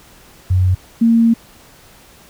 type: tone pair in turn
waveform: sine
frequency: 92.1 / 229.7 Hz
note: F#2 / A#3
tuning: -7 / -25 cents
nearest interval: octave + major third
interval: 1582 cents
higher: second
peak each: -10 / -8 dBFS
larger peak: second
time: 0.5-0.75 / 1.01-1.34 s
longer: second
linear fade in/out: 10 ms
effects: pink hiss -45 dBFS RMS until 2.29 s